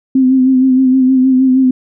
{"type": "tone with vibrato", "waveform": "sine", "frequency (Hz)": 260, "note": "C4", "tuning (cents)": -11, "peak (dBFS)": -6, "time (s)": [0.15, 1.71], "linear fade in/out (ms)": 5, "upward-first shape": "sine", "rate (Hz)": 6.4, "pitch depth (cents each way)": 36, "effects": []}